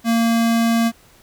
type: tone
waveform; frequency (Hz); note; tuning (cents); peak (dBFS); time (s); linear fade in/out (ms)
square; 230; A#3; -23; -15; 0.04-0.92; 50
effects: pink hiss -51 dBFS RMS until 1.22 s